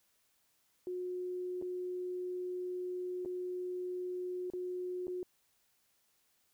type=tone with dropouts; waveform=sine; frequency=362.3 Hz; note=F#4; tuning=36 cents flat; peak=-36 dBFS; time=0.87-5.23 s; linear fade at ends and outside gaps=1 ms; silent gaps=1.615-1.623 / 3.25-3.258 / 4.501-4.535 / 5.07-5.08 s; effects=white hiss -74 dBFS RMS until 6.53 s